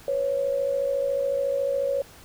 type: tone pair together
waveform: sine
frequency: 500.4 / 554.4 Hz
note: B4 / C#5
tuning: +23 / 0 cents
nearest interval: major second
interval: 177 cents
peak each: -29 / -23 dBFS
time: 0.08-2.02 s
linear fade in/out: 2 ms
effects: pink hiss -49 dBFS RMS until 2.24 s